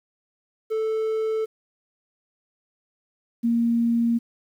triangle / sine tone pair in turn, 439.8 / 233.4 Hz, A4 / A#3, -1 / +2 cents, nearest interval major seventh, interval 1097 cents, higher first, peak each -20 / -18 dBFS, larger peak second, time 0.7-1.46 / 3.43-4.19 s, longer neither, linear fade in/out 20 ms, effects 9-bit

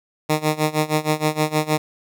10% pulse tone with tremolo, 153.8 Hz, D#3, 20 cents flat, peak -7 dBFS, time 0.29-1.78 s, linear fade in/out 10 ms, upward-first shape sine, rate 6.4 Hz, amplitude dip 90%, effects none

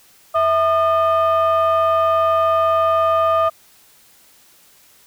sine tone pair together, 654 / 1217.6 Hz, E5 / D#6, -14 / -38 cents, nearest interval major seventh, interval 1076 cents, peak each -14 dBFS, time 0.34-3.5 s, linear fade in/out 20 ms, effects tanh soft clip ceiling -10 dBFS + white hiss -51 dBFS RMS until 5.06 s

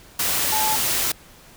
sine tone in noise, 866 Hz, A5, 28 cents flat, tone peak -22 dBFS, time 0.52-0.76 s, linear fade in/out 5 ms, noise white, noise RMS -22 dBFS, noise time 0.19-1.12 s, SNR -3 dB, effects pink hiss -48 dBFS RMS until 1.56 s

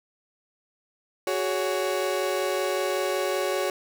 35% pulse chord, F# suspended second, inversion none, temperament equal with one note detuned, 370 / 415.3 / 560.2 Hz, F#4 / G#4 / C#5, 0 / 0 / +18 cents, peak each -27 / -29 / -26 dBFS, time 1.27-3.7 s, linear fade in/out 2 ms, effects none

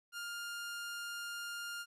sawtooth tone, 1406 Hz, F6, 11 cents sharp, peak -37 dBFS, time 0.12-1.86 s, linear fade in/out 50 ms, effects resampled to 32000 Hz + 13-bit

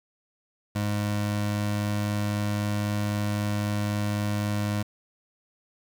25% pulse tone, 103.83 Hz, G#2, in tune, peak -21 dBFS, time 0.75-4.83 s, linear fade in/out 10 ms, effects 8-bit

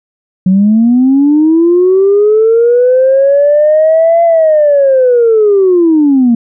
sine linear two-way sweep, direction up then down, 181.7 to 681 to 227.9 Hz, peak -3 dBFS, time 0.46-6.35 s, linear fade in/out 5 ms, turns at 4.23 s, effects tanh soft clip ceiling 0 dBFS

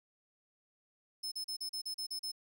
40% pulse tone bursts, 5220 Hz, E8, 18 cents flat, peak -36 dBFS, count 9, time 1.23-2.318 s, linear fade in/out 10 ms, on 88 ms, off 37 ms, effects none

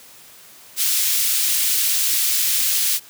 white high-pass noise, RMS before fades -19 dBFS, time 0.76-3 s, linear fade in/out 50 ms, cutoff 2800 Hz, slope 12 dB/octave, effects white hiss -45 dBFS RMS until 3.09 s + high-pass 80 Hz 12 dB/octave

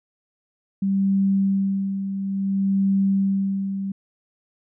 sine tone with tremolo, 195.2 Hz, G3, 7 cents flat, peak -16 dBFS, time 0.82-3.92 s, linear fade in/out 5 ms, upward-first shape sine, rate 0.58 Hz, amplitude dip 60%, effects none

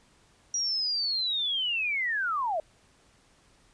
sine linear sweep, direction down, 5770 to 597 Hz, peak -26 dBFS, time 0.54-2.6 s, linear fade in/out 2 ms, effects pink hiss -62 dBFS RMS until 3.73 s + resampled to 22050 Hz

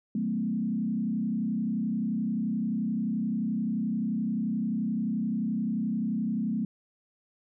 sine tone with frequency modulation, 218.1 Hz, A3, 15 cents flat, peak -26 dBFS, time 0.15-6.65 s, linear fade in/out 2 ms, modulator 31.5 Hz, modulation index 1.2, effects none

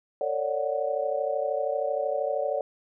sine chord, D major seventh, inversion second, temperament equal with one note detuned, 450.5 / 554.4 / 587.3 / 740 Hz, A4 / C#5 / D5 / F#5, +41 / 0 / 0 / 0 cents, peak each -33 / -29 / -29 / -33 dBFS, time 0.21-2.61 s, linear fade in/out 2 ms, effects none

